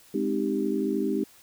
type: chord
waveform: sine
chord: Ab major seventh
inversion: none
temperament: equal with one note detuned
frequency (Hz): 208.4 / 261.6 / 311.1 / 392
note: Ab3 / C4 / Eb4 / G4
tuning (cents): +6 / 0 / 0 / 0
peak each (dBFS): -30 / -30 / -29 / -29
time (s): 0.14-1.24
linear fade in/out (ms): 5
effects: white hiss -55 dBFS RMS until 1.42 s